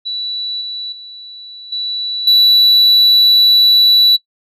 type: tone with level steps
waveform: sine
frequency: 3946 Hz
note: B7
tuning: 2 cents flat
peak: -18 / -21 / -30 / -17 / -3 dBFS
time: 0.05-4.17 s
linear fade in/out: 20 ms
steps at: 0.61 / 0.92 / 1.72 / 2.27 s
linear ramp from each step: 5 ms
effects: noise-tail reverb RT60 0.1 s tail -21 dB re dry + tanh soft clip ceiling -5 dBFS